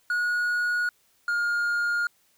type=tone pair in turn; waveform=triangle; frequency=1450 / 1417.7 Hz; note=F#6 / F6; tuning=-35 / +26 cents; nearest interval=unison; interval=39 cents; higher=first; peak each=-21 dBFS; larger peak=neither; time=0.1-0.89 / 1.28-2.07 s; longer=neither; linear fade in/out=2 ms; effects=white hiss -65 dBFS RMS until 2.37 s